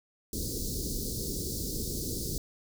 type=band-stop noise; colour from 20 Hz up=pink; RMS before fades=-34 dBFS; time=0.33-2.38 s; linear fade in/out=2 ms; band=470 to 4300 Hz; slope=48 dB/octave; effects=none